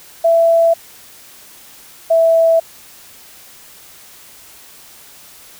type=tone pair in turn; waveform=sine; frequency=666 / 658 Hz; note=E5 / E5; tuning=+18 / -3 cents; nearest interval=unison; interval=21 cents; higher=first; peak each=-8 dBFS; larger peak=neither; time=0.24-0.74 / 2.1-2.6 s; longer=neither; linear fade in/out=10 ms; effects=white hiss -41 dBFS RMS until 5.59 s